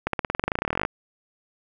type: accelerating click train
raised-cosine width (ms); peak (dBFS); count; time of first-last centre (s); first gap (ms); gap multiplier
0.5; -8; 23; 0.07-0.851; 63; 0.94
effects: none